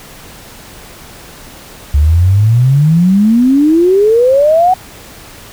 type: exponential sweep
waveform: sine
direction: up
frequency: 69.9 to 758 Hz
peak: -5 dBFS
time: 1.94-4.74 s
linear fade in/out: 5 ms
effects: pink hiss -34 dBFS RMS until 5.52 s